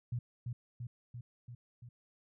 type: tone with echo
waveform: sine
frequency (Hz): 120.7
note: B2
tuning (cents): -39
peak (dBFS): -33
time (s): 0.12-0.19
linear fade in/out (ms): 5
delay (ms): 340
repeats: 5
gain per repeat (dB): -3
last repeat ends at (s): 1.89
effects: none